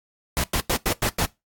pink noise bursts, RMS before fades -23 dBFS, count 6, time 0.37-1.253 s, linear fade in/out 0 ms, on 68 ms, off 95 ms, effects noise-tail reverb RT60 0.2 s tail -20 dB re dry + AAC 64 kbps

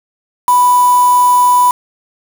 sine tone with quantisation, 987.8 Hz, B5, in tune, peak -6 dBFS, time 0.48-1.71 s, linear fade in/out 2 ms, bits 3, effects none

